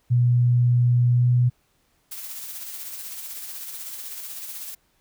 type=tone with pitch glide; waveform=sine; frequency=121.9 to 123.03 Hz; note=B2 to B2; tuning=-22 to -6 cents; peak=-15 dBFS; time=0.1-1.5 s; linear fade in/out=20 ms; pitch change=+16 cents; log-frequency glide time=1.14-1.26 s
type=noise with tremolo; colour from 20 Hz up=blue; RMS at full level=-34 dBFS; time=2.11-4.75 s; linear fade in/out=10 ms; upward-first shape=sine; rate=16 Hz; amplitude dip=35%
effects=pink hiss -66 dBFS RMS until 5 s